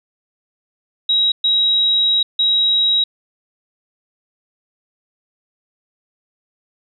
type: tone bursts at uneven times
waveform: sine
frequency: 3835 Hz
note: A#7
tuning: 48 cents sharp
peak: -12 dBFS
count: 3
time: 1.09-1.32 / 1.44-2.23 / 2.39-3.04 s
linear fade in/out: 5 ms
effects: none